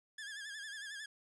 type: tone with vibrato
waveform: sawtooth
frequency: 1684 Hz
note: G#6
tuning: 24 cents sharp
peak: -40 dBFS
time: 0.18-1.06 s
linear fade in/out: 5 ms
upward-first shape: sine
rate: 11 Hz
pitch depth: 83 cents each way
effects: resampled to 22050 Hz + 12-bit